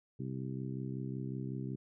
harmonic tone, 65.41 Hz, C2, in tune, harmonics 2 / 3 / 4 / 5 / 6, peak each -39 / -43 / -45 / -47 / -49 dBFS, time 0.19-1.76 s, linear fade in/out 10 ms, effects none

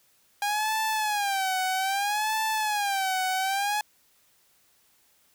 sawtooth tone with vibrato, 810 Hz, G#5, 43 cents flat, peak -21 dBFS, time 0.42-3.81 s, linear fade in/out 2 ms, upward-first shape sine, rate 0.62 Hz, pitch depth 140 cents each way, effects white hiss -64 dBFS RMS until 5.34 s

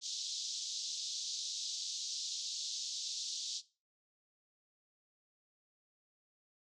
pink band-pass noise, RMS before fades -41 dBFS, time 0.01-3.62 s, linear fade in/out 50 ms, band 3600 to 6800 Hz, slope 48 dB/octave, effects noise-tail reverb RT60 0.3 s tail -17 dB re dry

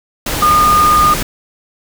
sine tone in noise, 1219 Hz, D#6, 36 cents flat, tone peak -7 dBFS, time 0.42-1.14 s, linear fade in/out 5 ms, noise pink, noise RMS -18 dBFS, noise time 0.26-1.23 s, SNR +8 dB, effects none

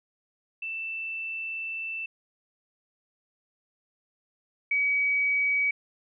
sine tone pair in turn, 2661 / 2270 Hz, E7 / C#7, +16 / +41 cents, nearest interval minor third, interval 275 cents, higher first, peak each -31 / -22 dBFS, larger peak second, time 0.62-2.06 / 4.71-5.71 s, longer first, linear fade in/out 5 ms, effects none

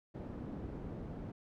white low-pass noise, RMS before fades -44 dBFS, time 0.14-1.32 s, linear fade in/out 10 ms, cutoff 300 Hz, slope 12 dB/octave, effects none

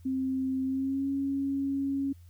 sine tone with pitch glide, 262.9 to 275.3 Hz, C4 to C#4, +8 to -12 cents, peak -27 dBFS, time 0.05-2.13 s, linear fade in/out 10 ms, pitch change +80 cents, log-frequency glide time 0.64-1.09 s, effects added 86 Hz sine -49 dBFS peak until 2.29 s + white hiss -68 dBFS RMS until 2.29 s

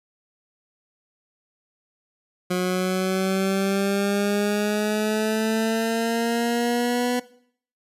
20% pulse exponential sweep, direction up, 180.6 to 247.3 Hz, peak -16 dBFS, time 2.5-7.2 s, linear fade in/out 10 ms, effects noise-tail reverb RT60 0.6 s tail -19 dB re dry + resampled to 32000 Hz

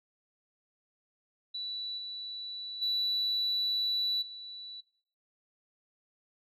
sine tone with level steps, 3951 Hz, B7, in tune, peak -34 / -37 / -26 / -41 dBFS, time 1.54-4.81 s, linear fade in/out 10 ms, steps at 1.97 / 2.81 / 4.21 s, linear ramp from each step 20 ms, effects noise-tail reverb RT60 0.5 s tail -18 dB re dry + tanh soft clip ceiling -24 dBFS

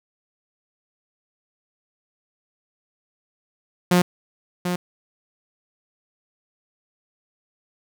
sawtooth tone with echo, 178.3 Hz, F3, 36 cents sharp, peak -10 dBFS, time 3.91-4.02 s, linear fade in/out 5 ms, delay 740 ms, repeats 1, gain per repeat -8 dB, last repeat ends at 4.76 s, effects none

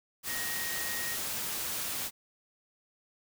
sine tone in noise, 1876 Hz, A#6, 11 cents sharp, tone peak -38 dBFS, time 0.26-1.18 s, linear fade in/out 50 ms, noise white, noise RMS -35 dBFS, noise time 0.23-2.11 s, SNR -6 dB, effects none

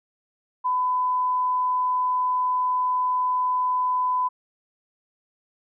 sine tone, 1004 Hz, B5, 28 cents sharp, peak -20 dBFS, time 0.64-4.29 s, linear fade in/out 20 ms, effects none

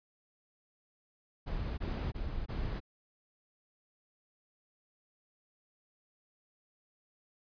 brown noise bursts, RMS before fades -36 dBFS, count 4, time 1.46-2.803 s, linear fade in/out 20 ms, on 320 ms, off 21 ms, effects resampled to 11025 Hz

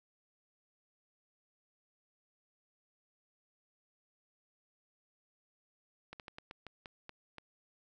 slowing click train, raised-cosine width 0.3 ms, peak -30 dBFS, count 9, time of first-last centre 6.13-7.383 s, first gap 68 ms, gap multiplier 1.23, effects none

